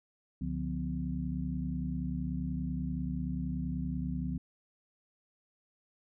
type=tone cluster; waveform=sine; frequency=68.8 / 145.8 / 176.2 / 252.1 Hz; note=C#2 / D3 / F3 / B3; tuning=-12 / -12 / +16 / +36 cents; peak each=-38 / -39 / -36 / -38 dBFS; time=0.41-4.38 s; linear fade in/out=5 ms; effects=none